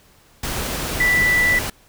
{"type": "tone in noise", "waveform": "sine", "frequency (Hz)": 1974, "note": "B6", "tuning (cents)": -1, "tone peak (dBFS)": -14, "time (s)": [1, 1.59], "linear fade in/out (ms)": 5, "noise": "pink", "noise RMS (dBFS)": -25, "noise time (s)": [0.43, 1.7], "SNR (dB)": 8, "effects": ["pink hiss -53 dBFS RMS until 1.88 s"]}